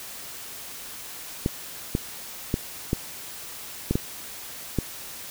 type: clicks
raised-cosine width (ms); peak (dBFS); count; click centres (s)
3; -9; 7; 1.461 / 1.951 / 2.541 / 2.931 / 3.91 / 3.955 / 4.787
effects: white hiss -39 dBFS RMS until 5.3 s